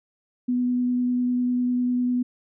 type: tone with vibrato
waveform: sine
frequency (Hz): 247.4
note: B3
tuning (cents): +3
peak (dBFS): -20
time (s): 0.48-2.23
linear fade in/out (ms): 10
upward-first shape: triangle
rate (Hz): 10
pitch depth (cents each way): 10
effects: none